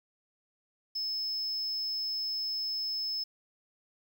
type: tone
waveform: triangle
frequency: 5220 Hz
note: E8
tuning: 18 cents flat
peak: -29 dBFS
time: 0.95-3.24 s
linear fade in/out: 10 ms
effects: tanh soft clip ceiling -26 dBFS + 10-bit

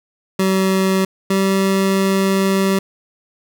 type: tone pair in turn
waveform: 25% pulse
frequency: 190.4 / 193.39 Hz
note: F#3 / G3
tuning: +50 / -23 cents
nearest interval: unison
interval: 27 cents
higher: second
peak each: -10 dBFS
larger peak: neither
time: 0.39-1.05 / 1.3-2.79 s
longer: second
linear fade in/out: 5 ms
effects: none

